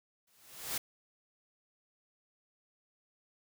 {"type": "noise with exponential growth", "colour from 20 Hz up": "white", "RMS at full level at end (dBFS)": -33, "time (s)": [0.27, 0.78], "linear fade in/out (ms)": 5, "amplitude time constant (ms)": 110, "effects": []}